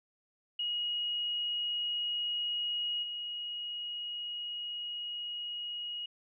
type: tone with level steps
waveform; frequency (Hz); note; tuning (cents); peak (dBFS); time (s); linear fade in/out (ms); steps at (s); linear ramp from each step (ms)
sine; 2891; F#7; -41; -31 / -36; 0.59-6.06; 5; 3.02; 20
effects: none